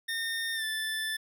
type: tone with pitch glide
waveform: 25% pulse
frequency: 1826 to 1756.7 Hz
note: A#6 to A6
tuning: -36 to -3 cents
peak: -27 dBFS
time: 0.08-1.17 s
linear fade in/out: 10 ms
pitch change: -67 cents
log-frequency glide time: 0.54-0.64 s
effects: none